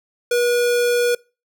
square tone, 483 Hz, B4, 39 cents flat, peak -16 dBFS, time 0.31-1.15 s, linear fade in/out 5 ms, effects noise-tail reverb RT60 0.3 s tail -24 dB re dry

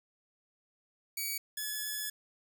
5% pulse tone pair in turn, 2273 / 1709.2 Hz, C#7 / G#6, +43 / +49 cents, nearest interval perfect fourth, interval 494 cents, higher first, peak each -24 dBFS, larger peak neither, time 1.17-1.38 / 1.57-2.1 s, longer second, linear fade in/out 5 ms, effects none

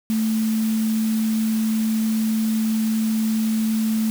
sine tone in noise, 220.5 Hz, A3, 4 cents sharp, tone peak -18 dBFS, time 0.1-4.1 s, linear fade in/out 0 ms, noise white, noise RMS -35 dBFS, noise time 0.1-4.1 s, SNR +14 dB, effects none

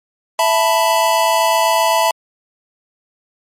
square chord, E suspended fourth, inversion none, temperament equal with one note detuned, 661.2 / 880 / 987.8 Hz, E5 / A5 / B5, +5 / 0 / 0 cents, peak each -17 dBFS, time 0.39-2.11 s, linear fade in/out 2 ms, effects MP3 64 kbps

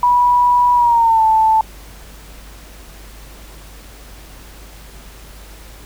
sine tone with pitch glide, 977 to 880.5 Hz, B5 to A5, -19 to +1 cents, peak -9 dBFS, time 0.03-1.61 s, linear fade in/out 2 ms, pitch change -180 cents, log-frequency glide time 0.74-1.24 s, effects added 50 Hz sine -37 dBFS peak until 5.85 s + pink hiss -41 dBFS RMS until 5.85 s

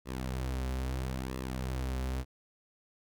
sawtooth tone with flanger, 64.5 Hz, C2, 24 cents flat, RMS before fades -35 dBFS, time 0.05-2.25 s, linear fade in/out 50 ms, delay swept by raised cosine 1.3 to 6.4 ms, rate 0.76 Hz, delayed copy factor -0.6, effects none

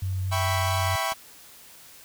sine tone with vibrato, 94 Hz, F#2, 28 cents sharp, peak -25 dBFS, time 0.02-0.96 s, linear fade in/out 5 ms, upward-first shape square, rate 4.5 Hz, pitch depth 11 cents each way
sawtooth chord, C# half-diminished seventh, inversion first, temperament equal, 659.3 / 784 / 987.8 / 1108.7 Hz, E5 / G5 / B5 / C#6, 0 / 0 / 0 / 0 cents, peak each -27 dBFS, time 0.31-1.14 s, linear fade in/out 20 ms
click, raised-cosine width 3 ms, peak -34 dBFS, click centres 1.121 s
effects white hiss -49 dBFS RMS until 2.04 s

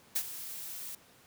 blue noise with ADSR envelope, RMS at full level -29 dBFS, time 0.15-0.95 s, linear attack 13 ms, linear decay 63 ms, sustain -13 dB, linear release 3 ms, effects pink hiss -60 dBFS RMS until 1.26 s + high-pass 100 Hz 12 dB/octave

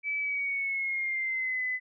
sine tone with pitch glide, 2300 to 2014 Hz, D7 to B6, -37 to +33 cents, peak -28 dBFS, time 0.03-1.8 s, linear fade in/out 50 ms, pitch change -230 cents, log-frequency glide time 0.19-1.63 s, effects none

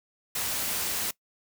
white noise, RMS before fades -30 dBFS, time 0.35-1.11 s, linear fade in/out 5 ms, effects noise-tail reverb RT60 0.1 s tail -21 dB re dry

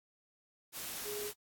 sine tone in noise, 415.3 Hz, G#4, in tune, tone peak -39 dBFS, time 1.04-1.32 s, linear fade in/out 50 ms, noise white, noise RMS -42 dBFS, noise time 0.72-1.34 s, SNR 0 dB, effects AAC 64 kbps

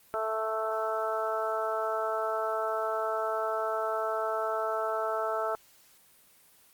harmonic tone, 220 Hz, A3, in tune, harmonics 2 / 3 / 4 / 5 / 6 / 7, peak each -35 / -32 / -37 / -41 / -33 / -45 dBFS, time 0.14-5.55 s, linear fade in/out 0 ms, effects white hiss -60 dBFS RMS until 6.73 s + Opus 24 kbps

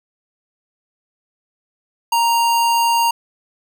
square tone, 932.3 Hz, A#5, in tune, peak -14 dBFS, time 2.12-3.11 s, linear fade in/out 5 ms, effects none

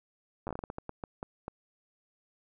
slowing click train, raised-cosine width 1 ms, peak -23 dBFS, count 14, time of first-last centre 0.47-1.481 s, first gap 9 ms, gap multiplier 1.32, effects none

